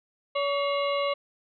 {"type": "harmonic tone with a mistuned harmonic", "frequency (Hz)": 566, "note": "C#5", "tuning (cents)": 36, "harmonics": [1, 2, 4, 5, 6, 7], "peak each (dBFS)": [-26, -30, -35, -36, -44, -40], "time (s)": [0.35, 1.14], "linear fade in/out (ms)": 10, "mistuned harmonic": 4, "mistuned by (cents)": -86, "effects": []}